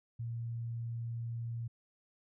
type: tone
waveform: sine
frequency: 116.54 Hz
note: A#2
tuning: in tune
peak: -36 dBFS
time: 0.19-1.68 s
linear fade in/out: 10 ms
effects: none